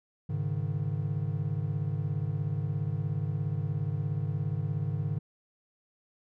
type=chord; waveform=triangle; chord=Ab suspended fourth; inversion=none; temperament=equal with one note detuned; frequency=103.35 / 138.59 / 155.56 Hz; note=Ab2 / Db3 / Eb3; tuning=-8 / 0 / 0 cents; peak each=-31 dBFS; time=0.29-5.19 s; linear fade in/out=10 ms; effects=none